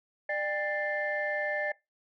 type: tone cluster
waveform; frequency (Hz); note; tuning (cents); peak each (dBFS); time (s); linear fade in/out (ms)
sine; 598 / 800 / 1767 / 2093; D5 / G5 / A6 / C7; +31 / +35 / +7 / 0; -32 / -39 / -32 / -38; 0.29-1.72; 5
effects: noise-tail reverb RT60 0.2 s tail -20 dB re dry + tanh soft clip ceiling -19 dBFS